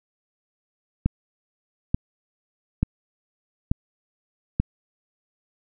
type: click train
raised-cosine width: 5 ms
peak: -7 dBFS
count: 5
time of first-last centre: 1.06-4.6 s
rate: 1.13 Hz
effects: none